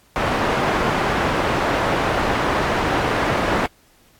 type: low-pass noise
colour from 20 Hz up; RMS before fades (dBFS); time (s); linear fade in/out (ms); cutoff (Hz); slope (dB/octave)
white; -20; 0.16-3.66; 0; 1200; 12
effects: pink hiss -55 dBFS RMS until 4.19 s + AAC 64 kbps